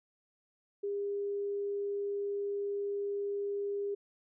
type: tone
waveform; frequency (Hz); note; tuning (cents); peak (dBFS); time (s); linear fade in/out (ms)
sine; 403.7; G#4; -49; -32; 0.83-3.95; 10
effects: none